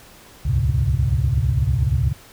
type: tone cluster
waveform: sine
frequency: 66.7 / 75.4 / 99.3 / 119.6 / 135.7 Hz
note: C2 / D2 / G2 / A#2 / C#3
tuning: +34 / +46 / +23 / +45 / -36 cents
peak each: -22 dBFS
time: 0.45-2.13 s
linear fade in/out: 10 ms
effects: tanh soft clip ceiling -7 dBFS + pink hiss -46 dBFS RMS until 2.32 s